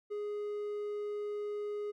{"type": "tone", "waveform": "triangle", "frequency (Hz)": 415.3, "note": "G#4", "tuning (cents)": 0, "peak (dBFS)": -33, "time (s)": [0.1, 1.92], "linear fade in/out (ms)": 20, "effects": []}